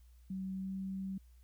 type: tone with pitch glide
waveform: sine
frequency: 189.7 to 191.57 Hz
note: F#3 to G3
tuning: +43 to -40 cents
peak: -37 dBFS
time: 0.3-1.18 s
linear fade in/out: 5 ms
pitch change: +17 cents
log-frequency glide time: 0.54-0.77 s
effects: added 60 Hz sine -57 dBFS peak until 1.43 s + white hiss -75 dBFS RMS until 1.43 s